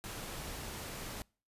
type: noise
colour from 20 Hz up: pink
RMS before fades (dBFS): -43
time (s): 0.04-1.22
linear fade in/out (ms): 0
effects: noise-tail reverb RT60 0.4 s tail -26 dB re dry + resampled to 32000 Hz